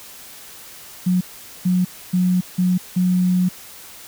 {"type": "tone bursts at uneven times", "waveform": "sine", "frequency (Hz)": 181.7, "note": "F#3", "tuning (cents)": -31, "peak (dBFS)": -14, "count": 5, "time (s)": [[1.06, 1.21], [1.65, 1.85], [2.13, 2.41], [2.58, 2.78], [2.96, 3.49]], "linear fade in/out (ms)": 10, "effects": ["white hiss -40 dBFS RMS until 4.07 s"]}